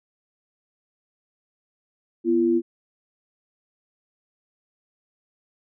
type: tone pair together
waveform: sine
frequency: 244.6 / 340.2 Hz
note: B3 / F4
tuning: -16 / -45 cents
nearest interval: tritone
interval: 571 cents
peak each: -23 / -18 dBFS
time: 2.24-2.62 s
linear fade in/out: 50 ms
effects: none